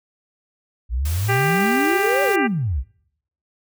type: exponential two-way sweep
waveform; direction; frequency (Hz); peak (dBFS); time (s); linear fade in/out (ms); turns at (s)
sine; up then down; 55 to 587.3 to 55; -19; 0.89-2.84; 50; 2.23
type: noise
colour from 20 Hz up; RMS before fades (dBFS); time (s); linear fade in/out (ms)
white; -33; 1.05-2.36; 5
type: harmonic tone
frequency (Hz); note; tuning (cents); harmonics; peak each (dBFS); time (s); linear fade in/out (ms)
395.7; G4; +16; 1 / 2 / 3 / 4 / 5 / 6 / 7; -23 / -23 / -28 / -25 / -26 / -30 / -31; 1.28-2.48; 20
effects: noise-tail reverb RT60 0.7 s tail -24 dB re dry